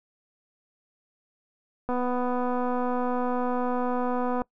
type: click train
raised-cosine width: 1 ms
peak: -16 dBFS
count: 628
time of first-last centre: 1.89-4.418 s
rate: 248 Hz
effects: noise-tail reverb RT60 0.1 s tail -23 dB re dry